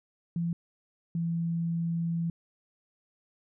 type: tone pair in turn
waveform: sine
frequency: 169.5 / 167.65 Hz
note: E3 / E3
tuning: +49 / +30 cents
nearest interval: unison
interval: 19 cents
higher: first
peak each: -27 dBFS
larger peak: neither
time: 0.36-0.53 / 1.15-2.3 s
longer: second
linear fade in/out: 2 ms
effects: none